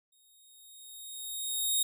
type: tone with exponential growth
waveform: 10% pulse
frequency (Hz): 3729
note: A#7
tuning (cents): 0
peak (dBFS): -17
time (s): 0.12-1.83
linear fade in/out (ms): 5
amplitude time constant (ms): 370
effects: none